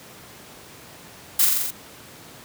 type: noise with echo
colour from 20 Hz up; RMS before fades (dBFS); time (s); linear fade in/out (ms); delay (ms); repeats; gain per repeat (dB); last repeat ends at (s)
blue; -17; 1.39-1.45; 5; 43; 6; -2; 1.708
effects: pink hiss -44 dBFS RMS until 2.44 s + high-pass 100 Hz 12 dB/octave